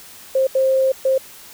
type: tone bursts at uneven times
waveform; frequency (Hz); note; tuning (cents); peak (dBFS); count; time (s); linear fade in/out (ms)
sine; 529; C5; +19; -13; 3; 0.35-0.47 / 0.55-0.92 / 1.05-1.18; 5
effects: white hiss -41 dBFS RMS until 1.53 s